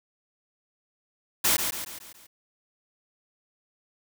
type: noise with echo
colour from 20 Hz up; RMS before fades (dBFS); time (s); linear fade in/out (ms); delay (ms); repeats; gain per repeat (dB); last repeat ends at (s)
white; -22; 1.44-1.57; 10; 140; 5; -6; 2.27
effects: none